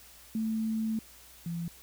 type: tone pair in turn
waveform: sine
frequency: 220.9 / 169.06 Hz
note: A3 / E3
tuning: +7 / +44 cents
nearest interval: perfect fourth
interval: 463 cents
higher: first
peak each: -28 / -32 dBFS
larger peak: first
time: 0.35-0.99 / 1.46-1.68 s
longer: first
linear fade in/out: 2 ms
effects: added 60 Hz sine -61 dBFS peak until 1.82 s + white hiss -54 dBFS RMS until 1.82 s